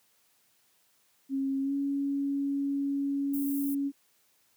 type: tone with pitch glide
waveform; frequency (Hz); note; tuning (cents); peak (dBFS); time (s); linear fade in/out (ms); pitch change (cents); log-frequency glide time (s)
sine; 271.1 to 279.4; C#4 to C#4; -38 to +14; -27; 1.29-3.92; 50; +52; 1.62-1.73
type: high-pass noise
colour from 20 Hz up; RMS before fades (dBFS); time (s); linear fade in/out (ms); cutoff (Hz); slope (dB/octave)
white; -40; 3.33-3.75; 10; 11000; 24
effects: white hiss -68 dBFS RMS until 4.56 s + high-pass 100 Hz 12 dB/octave